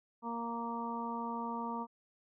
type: harmonic tone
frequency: 233.1 Hz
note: A#3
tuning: in tune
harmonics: 1 / 2 / 3 / 4 / 5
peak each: -40 / -46 / -48 / -39 / -44 dBFS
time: 0.22-1.87 s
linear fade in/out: 50 ms
effects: none